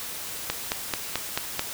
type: click train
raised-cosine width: 0.2 ms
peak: -7 dBFS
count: 6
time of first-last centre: 0.5-1.594 s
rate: 4.57 Hz
effects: white hiss -35 dBFS RMS until 1.73 s